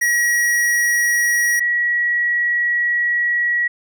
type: tone pair in turn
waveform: square / sine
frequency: 1910 / 1920.5 Hz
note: A#6 / B6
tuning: +42 / -49 cents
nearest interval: unison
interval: 9 cents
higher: second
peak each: -15 dBFS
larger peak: neither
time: 0.01-1.6 / 1.6-3.68 s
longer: second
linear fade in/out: 10 ms
effects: none